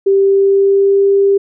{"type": "tone with pitch glide", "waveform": "sine", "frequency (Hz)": [392, 396.3], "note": ["G4", "G4"], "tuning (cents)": [0, 19], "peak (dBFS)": -7, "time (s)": [0.06, 1.38], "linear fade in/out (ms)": 10, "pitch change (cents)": 19, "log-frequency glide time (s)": [0.18, 1.08], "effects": []}